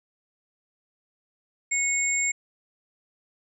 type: tone pair together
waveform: sine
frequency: 2200 / 7400 Hz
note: C#7 / A#8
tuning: -14 / -14 cents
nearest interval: octave + major sixth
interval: 2100 cents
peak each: -25 dBFS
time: 1.71-2.32 s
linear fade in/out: 10 ms
effects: none